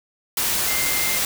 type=tone in noise; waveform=sine; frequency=2093 Hz; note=C7; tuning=in tune; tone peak=-27 dBFS; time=0.68-1.18 s; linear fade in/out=2 ms; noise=white; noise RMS=-22 dBFS; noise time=0.37-1.25 s; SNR=-8 dB; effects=none